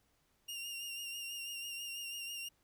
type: tone with vibrato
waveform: sawtooth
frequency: 2800 Hz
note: F7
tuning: 4 cents sharp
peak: -38 dBFS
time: 0.48-2.49 s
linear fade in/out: 10 ms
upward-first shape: sine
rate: 6.1 Hz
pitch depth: 33 cents each way
effects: pink hiss -75 dBFS RMS until 2.63 s